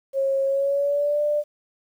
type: tone with pitch glide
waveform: sine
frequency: 543 to 592.1 Hz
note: C#5 to D5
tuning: -36 to +14 cents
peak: -19 dBFS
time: 0.13-1.44 s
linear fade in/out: 50 ms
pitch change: +150 cents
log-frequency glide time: 0.45-1.21 s
effects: 9-bit